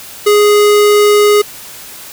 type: tone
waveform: square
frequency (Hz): 415.3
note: G#4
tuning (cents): 0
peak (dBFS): -6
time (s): 0.26-1.42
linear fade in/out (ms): 10
effects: white hiss -31 dBFS RMS until 2.12 s